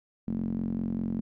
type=tone with band-pass filter; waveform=sawtooth; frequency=45.04 Hz; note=F#1; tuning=46 cents flat; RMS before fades=-31 dBFS; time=0.27-1.21 s; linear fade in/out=10 ms; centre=220 Hz; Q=5.8; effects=none

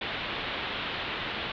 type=low-pass noise; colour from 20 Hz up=white; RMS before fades=-34 dBFS; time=0.01-1.52 s; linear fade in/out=5 ms; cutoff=3700 Hz; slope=48 dB/octave; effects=none

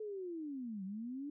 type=linear two-way sweep; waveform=sine; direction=down then up; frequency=437.6 to 185 to 296.4 Hz; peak=-40 dBFS; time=0-1.3 s; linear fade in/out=5 ms; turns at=0.84 s; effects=none

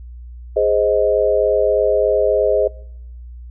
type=chord; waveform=sine; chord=Ab major; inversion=none; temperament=equal with one note detuned; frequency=415.3 / 523.3 / 626.6 Hz; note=Ab4 / C5 / Eb5; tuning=0 / 0 / +12 cents; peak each=-17 dBFS; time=0.56-2.68 s; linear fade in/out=10 ms; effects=noise-tail reverb RT60 0.8 s tail -25 dB re dry + added 60 Hz sine -32 dBFS peak until 3.5 s

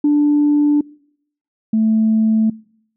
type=tone pair in turn; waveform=sine; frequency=293.7 / 220 Hz; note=D4 / A3; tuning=0 / 0 cents; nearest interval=perfect fourth; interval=500 cents; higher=first; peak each=-9 / -11 dBFS; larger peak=first; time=0.04-0.81 / 1.73-2.5 s; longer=neither; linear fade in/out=5 ms; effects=noise-tail reverb RT60 0.7 s tail -25 dB re dry + tanh soft clip ceiling -7 dBFS

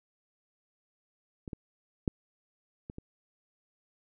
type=clicks; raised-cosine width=3 ms; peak=-27 / -24 / -14 / -27 / -28 dBFS; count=5; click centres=1.478 / 1.532 / 2.078 / 2.899 / 2.984 s; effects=none

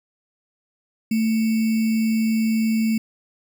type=tone with sample-and-hold; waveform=sine; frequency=222.1 Hz; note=A3; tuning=16 cents sharp; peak=-17 dBFS; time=1.11-2.98 s; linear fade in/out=5 ms; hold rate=2450 Hz; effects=none

